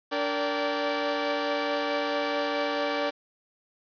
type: tone cluster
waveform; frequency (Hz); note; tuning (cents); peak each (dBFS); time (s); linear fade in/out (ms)
sawtooth; 291.3 / 463 / 578 / 780; D4 / A#4 / D5 / G5; -14 / -12 / -28 / -9; -29 / -29 / -25 / -30; 0.11-3.11; 20
effects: resampled to 11025 Hz + 8-bit